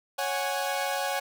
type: chord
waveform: sawtooth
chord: C# suspended fourth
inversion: none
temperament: equal with one note detuned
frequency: 554.4 / 740 / 827.3 Hz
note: C#5 / F#5 / G#5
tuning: 0 / 0 / -7 cents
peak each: -28 dBFS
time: 0.18-1.2 s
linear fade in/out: 10 ms
effects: none